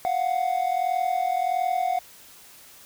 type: tone pair together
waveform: triangle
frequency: 697.5 / 739 Hz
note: F5 / F#5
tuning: -2 / -2 cents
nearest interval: minor second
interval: 100 cents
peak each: -24 / -22 dBFS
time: 0.05-1.99 s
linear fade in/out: 0 ms
effects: white hiss -49 dBFS RMS until 2.85 s